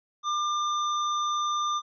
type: tone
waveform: square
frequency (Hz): 1197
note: D6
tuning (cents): +33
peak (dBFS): -26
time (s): 0.23-1.82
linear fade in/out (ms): 50
effects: resampled to 16000 Hz